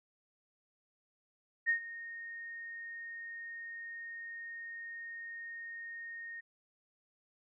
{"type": "tone with ADSR envelope", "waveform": "sine", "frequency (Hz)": 1851, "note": "A#6", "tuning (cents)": -13, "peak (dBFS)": -25, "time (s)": [1.66, 6.41], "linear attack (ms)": 32, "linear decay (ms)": 100, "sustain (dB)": -17, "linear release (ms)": 15, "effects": []}